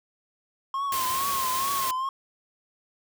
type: tone with vibrato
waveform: triangle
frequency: 1070 Hz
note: C6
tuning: 38 cents sharp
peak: -24 dBFS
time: 0.74-2.09 s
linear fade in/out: 2 ms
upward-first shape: triangle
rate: 2.3 Hz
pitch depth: 93 cents each way
type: noise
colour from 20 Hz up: white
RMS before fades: -31 dBFS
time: 0.92-1.91 s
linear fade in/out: 2 ms
effects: none